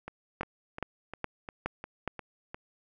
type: two click trains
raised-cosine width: 0.5 ms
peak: -24 / -16 dBFS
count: 8 / 5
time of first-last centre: 0.08-2.545 / 0.41-2.077 s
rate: 2.84 / 2.4 Hz
effects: none